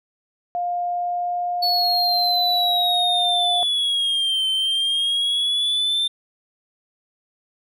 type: tone with pitch glide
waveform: sine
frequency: 705 to 710.7 Hz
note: F5 to F5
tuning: +16 to +30 cents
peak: -21 dBFS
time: 0.55-3.63 s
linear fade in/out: 0 ms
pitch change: +14 cents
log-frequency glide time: 0.82-2.17 s
type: exponential two-way sweep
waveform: triangle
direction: down then up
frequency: 4435 to 3090 to 3580 Hz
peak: -17 dBFS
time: 1.62-6.08 s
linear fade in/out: 10 ms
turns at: 4.48 s
effects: none